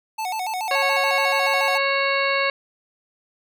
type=tone with vibrato; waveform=square; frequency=805 Hz; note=G5; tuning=46 cents sharp; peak=-25 dBFS; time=0.18-1.78 s; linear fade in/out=10 ms; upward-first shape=square; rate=7 Hz; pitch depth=150 cents each way
type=harmonic tone; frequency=551 Hz; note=C#5; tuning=11 cents flat; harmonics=1 / 2 / 3 / 4 / 5 / 7 / 8; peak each=-24 / -25 / -27 / -24 / -28 / -32 / -32 dBFS; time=0.71-2.5 s; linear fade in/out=2 ms
effects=none